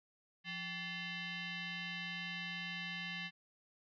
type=tone with frequency modulation; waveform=sine; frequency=175.2 Hz; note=F3; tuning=6 cents sharp; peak=-40 dBFS; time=0.44-3.31 s; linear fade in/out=50 ms; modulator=958 Hz; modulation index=3.5; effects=none